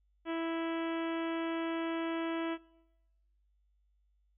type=harmonic tone; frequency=329.6 Hz; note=E4; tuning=in tune; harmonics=1 / 2 / 3 / 4 / 5 / 6 / 7 / 8 / 9 / 10; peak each=-34 / -40 / -44 / -46 / -48 / -50 / -51 / -52 / -53 / -54 dBFS; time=0.25-2.58 s; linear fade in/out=50 ms; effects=noise-tail reverb RT60 1.0 s tail -23 dB re dry + added 50 Hz sine -69 dBFS peak until 4.37 s